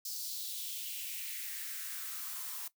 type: noise with high-pass filter sweep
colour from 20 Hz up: blue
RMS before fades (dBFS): -41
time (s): 0.05-2.68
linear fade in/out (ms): 5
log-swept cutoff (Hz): 5000 to 890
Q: 3
effects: noise-tail reverb RT60 0.1 s tail -17 dB re dry